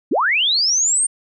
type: linear sweep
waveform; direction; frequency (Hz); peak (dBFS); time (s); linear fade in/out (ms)
sine; up; 186.4 to 8870; -14; 0.11-1.07; 10
effects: none